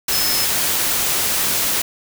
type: tone in noise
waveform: sine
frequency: 5200 Hz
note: E8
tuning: 24 cents flat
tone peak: -21 dBFS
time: 0.12-0.45 s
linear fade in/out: 5 ms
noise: white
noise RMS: -19 dBFS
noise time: 0.08-1.82 s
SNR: -5 dB
effects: none